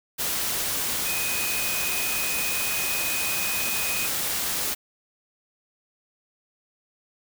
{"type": "tone in noise", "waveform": "sine", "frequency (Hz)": 2500, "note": "D#7", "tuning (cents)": 8, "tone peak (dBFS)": -30, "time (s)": [1.05, 4.08], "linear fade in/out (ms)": 20, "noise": "white", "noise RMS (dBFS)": -27, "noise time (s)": [0.18, 4.75], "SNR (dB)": -6, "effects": []}